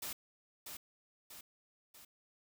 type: noise with echo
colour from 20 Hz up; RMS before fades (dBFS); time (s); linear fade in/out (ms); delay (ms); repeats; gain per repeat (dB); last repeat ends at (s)
white; -42; 0.02-0.13; 5; 640; 3; -5; 2.05
effects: none